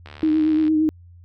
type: click train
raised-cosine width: 0.3 ms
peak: -23 dBFS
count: 47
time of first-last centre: 0.06-0.68 s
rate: 74.2 Hz
type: tone with vibrato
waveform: sine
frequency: 311.1 Hz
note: D#4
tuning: in tune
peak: -15 dBFS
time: 0.23-0.89 s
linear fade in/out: 0 ms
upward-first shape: triangle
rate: 8.7 Hz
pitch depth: 34 cents each way
effects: added 87 Hz sine -43 dBFS peak until 1.24 s